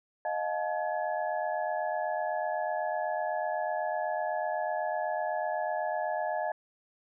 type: tone cluster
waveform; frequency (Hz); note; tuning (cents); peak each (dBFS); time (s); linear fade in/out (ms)
sine; 622 / 710 / 865 / 1690; D#5 / F5 / A5 / G#6; -1 / +28 / -30 / +30; -33 / -33 / -35 / -40; 0.25-6.52; 2
effects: none